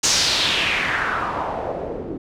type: noise with low-pass filter sweep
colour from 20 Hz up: white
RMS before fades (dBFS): -22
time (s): 0.03-2.18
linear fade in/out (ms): 10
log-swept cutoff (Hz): 6500 to 330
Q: 2.8
effects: none